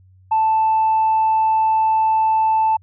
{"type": "tone", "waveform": "sine", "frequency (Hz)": 880, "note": "A5", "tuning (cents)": 0, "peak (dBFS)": -12, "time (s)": [0.31, 2.77], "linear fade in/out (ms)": 10, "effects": ["tanh soft clip ceiling -10 dBFS", "added 93 Hz sine -47 dBFS peak until 2.82 s"]}